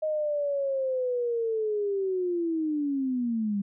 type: linear sweep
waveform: sine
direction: down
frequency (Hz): 626 to 196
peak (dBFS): -25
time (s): 0.02-3.62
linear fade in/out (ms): 10
effects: none